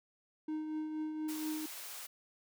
triangle tone with tremolo, 309.9 Hz, D#4, 7 cents flat, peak -32 dBFS, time 0.48-1.66 s, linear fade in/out 5 ms, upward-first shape triangle, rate 4.2 Hz, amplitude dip 45%
white high-pass noise, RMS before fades -46 dBFS, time 1.28-2.07 s, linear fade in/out 10 ms, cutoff 590 Hz, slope 12 dB/octave
effects none

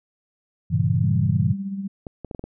sine chord, G diminished seventh, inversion none, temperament equal with one note detuned, 98 / 116.54 / 136.29 / 164.81 Hz, G2 / Bb2 / Db3 / Fb3, 0 / 0 / -29 / 0 cents, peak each -23 dBFS, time 0.7-1.54 s, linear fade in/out 20 ms
sine tone with tremolo, 196 Hz, G3, in tune, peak -24 dBFS, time 1.03-1.88 s, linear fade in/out 10 ms, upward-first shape sine, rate 16 Hz, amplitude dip 50%
clicks, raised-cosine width 2 ms, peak -20 dBFS, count 6, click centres 2.068 / 2.247 / 2.312 / 2.348 / 2.394 / 2.44 s
effects none

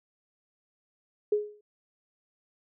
sine tone with exponential decay, 418.3 Hz, G#4, 12 cents sharp, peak -19 dBFS, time 1.32-1.61 s, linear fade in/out 5 ms, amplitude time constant 61 ms, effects none

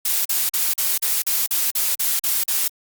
blue noise bursts, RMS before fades -20 dBFS, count 11, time 0.05-2.68 s, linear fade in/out 5 ms, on 200 ms, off 43 ms, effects Opus 48 kbps

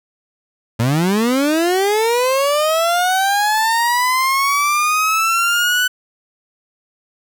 30% pulse linear sweep, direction up, 108.7 to 1500 Hz, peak -11 dBFS, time 0.79-5.88 s, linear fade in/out 10 ms, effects none

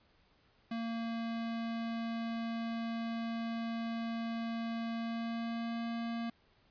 square tone with pitch glide, 229.4 to 231.8 Hz, A#3 to A#3, -28 to -10 cents, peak -36 dBFS, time 0.71-6.3 s, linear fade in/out 5 ms, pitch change +18 cents, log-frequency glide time 4.94-5.86 s, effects pink hiss -69 dBFS RMS until 6.7 s + resampled to 11025 Hz

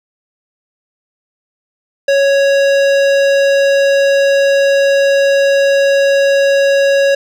sine tone with hard clipping, 554.4 Hz, C#5, in tune, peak -10 dBFS, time 2.08-7.15 s, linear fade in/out 5 ms, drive 16 dB, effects none

